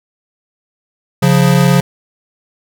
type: tone pair together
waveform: square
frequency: 138.7 / 177.23 Hz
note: C#3 / F3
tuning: +1 / +26 cents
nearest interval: major third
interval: 425 cents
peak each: -11 dBFS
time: 1.22-1.81 s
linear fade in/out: 10 ms
effects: none